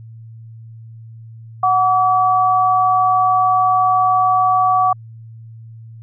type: tone pair together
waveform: sine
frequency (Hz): 740 / 1146.3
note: F#5 / D6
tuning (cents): 0 / -42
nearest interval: minor sixth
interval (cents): 758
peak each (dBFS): -14 / -14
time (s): 1.63-4.93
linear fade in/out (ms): 5
effects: added 113 Hz sine -34 dBFS peak until 6.02 s